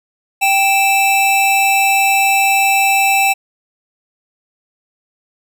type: tone pair together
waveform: square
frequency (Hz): 784 / 2637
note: G5 / E7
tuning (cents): 0 / 0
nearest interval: octave + major sixth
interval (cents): 2100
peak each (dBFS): -14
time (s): 0.41-3.34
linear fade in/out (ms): 20
effects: none